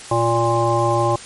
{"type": "harmonic tone with a mistuned harmonic", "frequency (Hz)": 116.54, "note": "A#2", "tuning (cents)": 0, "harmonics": [1, 3, 5, 7, 9], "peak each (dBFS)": [-21, -21, -21, -21, -21], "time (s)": [0.11, 1.16], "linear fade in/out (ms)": 5, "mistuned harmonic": 1, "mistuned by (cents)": 21, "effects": ["white hiss -36 dBFS RMS until 1.25 s", "MP3 48 kbps"]}